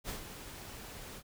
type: noise with ADSR envelope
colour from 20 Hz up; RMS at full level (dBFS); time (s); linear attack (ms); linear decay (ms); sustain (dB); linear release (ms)
pink; -39; 0.04-1.23; 49; 120; -8; 59
effects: none